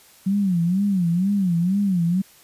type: tone with vibrato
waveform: sine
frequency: 185 Hz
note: F#3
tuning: in tune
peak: -17 dBFS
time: 0.26-2.22 s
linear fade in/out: 10 ms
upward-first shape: sine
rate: 2.1 Hz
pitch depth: 170 cents each way
effects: white hiss -51 dBFS RMS until 2.43 s + resampled to 32000 Hz